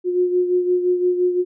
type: beating tone pair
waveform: sine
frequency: 358.9 / 364.7 Hz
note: F4 / F#4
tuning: +47 / -25 cents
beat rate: 5.8 Hz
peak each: -16 / -24 dBFS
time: 0.04-1.45 s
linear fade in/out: 50 ms
effects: none